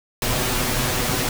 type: noise with comb filter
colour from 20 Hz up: pink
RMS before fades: -22 dBFS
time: 0.22-1.29 s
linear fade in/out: 2 ms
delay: 8 ms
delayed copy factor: +0.6
effects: none